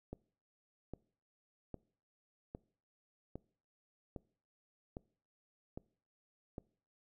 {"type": "click train", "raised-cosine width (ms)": 2, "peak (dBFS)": -30, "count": 9, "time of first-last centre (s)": [0.13, 6.582], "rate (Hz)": 1.24, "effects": ["noise-tail reverb RT60 0.5 s tail -23 dB re dry"]}